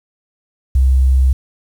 sine tone, 65.41 Hz, C2, in tune, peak -8 dBFS, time 0.75-1.33 s, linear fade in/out 5 ms, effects 7-bit

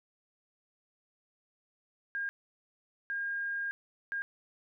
sine tone bursts at uneven times, 1616 Hz, G#6, 48 cents flat, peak -32 dBFS, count 3, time 2.15-2.29 / 3.1-3.71 / 4.12-4.22 s, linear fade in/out 0 ms, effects none

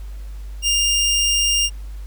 20% pulse tone, 2805 Hz, F7, 7 cents sharp, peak -11 dBFS, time 0.62-1.7 s, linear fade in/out 50 ms, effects added 50 Hz sine -29 dBFS peak until 2.06 s + pink hiss -51 dBFS RMS until 2.06 s

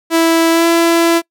sawtooth tone with pitch glide, 329.6 to 335.4 Hz, E4 to E4, 0 to +30 cents, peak -5 dBFS, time 0.1-1.22 s, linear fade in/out 50 ms, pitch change +30 cents, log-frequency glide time 0.51-0.66 s, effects noise-tail reverb RT60 0.1 s tail -25 dB re dry

